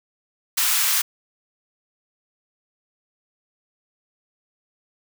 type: high-pass noise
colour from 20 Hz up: white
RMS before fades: -20 dBFS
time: 0.57-1.02 s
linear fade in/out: 10 ms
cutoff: 1000 Hz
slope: 24 dB/octave
effects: none